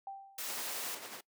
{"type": "tone with exponential decay", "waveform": "sine", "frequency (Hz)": 784, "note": "G5", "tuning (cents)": 0, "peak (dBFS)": -38, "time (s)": [0.07, 0.63], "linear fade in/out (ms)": 2, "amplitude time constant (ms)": 120}
{"type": "noise", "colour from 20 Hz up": "white", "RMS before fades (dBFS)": -40, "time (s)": [0.38, 0.95], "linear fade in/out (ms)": 5}
{"type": "noise with tremolo", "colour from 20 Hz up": "pink", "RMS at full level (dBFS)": -42, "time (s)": [0.48, 1.21], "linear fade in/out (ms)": 10, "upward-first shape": "sine", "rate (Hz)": 11, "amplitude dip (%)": 45}
{"effects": ["noise-tail reverb RT60 0.1 s tail -21 dB re dry", "high-pass 400 Hz 12 dB/octave"]}